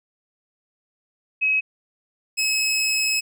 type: tone pair in turn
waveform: sine / 20% pulse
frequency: 2554 / 2573 Hz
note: D#7 / E7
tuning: +45 / -43 cents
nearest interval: unison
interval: 12 cents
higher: second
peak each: -17 / -15 dBFS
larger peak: second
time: 1.41-1.61 / 2.37-3.21 s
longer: second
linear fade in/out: 20 ms
effects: none